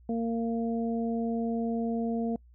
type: harmonic tone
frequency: 230 Hz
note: A#3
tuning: 23 cents flat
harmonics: 1 / 2 / 3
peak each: -28 / -34 / -38 dBFS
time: 0.09-2.36 s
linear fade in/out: 2 ms
effects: noise-tail reverb RT60 0.1 s tail -26 dB re dry + added 60 Hz sine -53 dBFS peak until 2.54 s